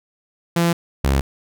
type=tone pair in turn; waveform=sawtooth; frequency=170 / 68.11 Hz; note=F3 / C#2; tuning=-46 / -30 cents; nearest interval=octave + major third; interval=1584 cents; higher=first; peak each=-11 dBFS; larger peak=neither; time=0.56-0.73 / 1.04-1.21 s; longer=neither; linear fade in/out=5 ms; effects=none